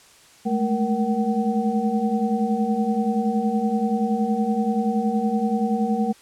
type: tone cluster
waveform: sine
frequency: 209.9 / 220.5 / 471.2 / 757 Hz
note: G#3 / A3 / A#4 / F#5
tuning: +19 / +4 / +19 / +39 cents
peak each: -25 / -22 / -28 / -27 dBFS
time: 0.45-6.13 s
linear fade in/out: 20 ms
effects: white hiss -51 dBFS RMS until 6.21 s + low-pass 9000 Hz 12 dB/octave